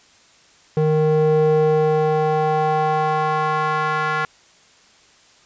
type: tone with band-pass filter sweep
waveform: square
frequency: 154.7 Hz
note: D#3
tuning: 10 cents flat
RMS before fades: -18 dBFS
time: 0.77-4.25 s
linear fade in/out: 0 ms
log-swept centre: 350 to 1400 Hz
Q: 2.3
effects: white hiss -52 dBFS RMS until 5.45 s + resampled to 16000 Hz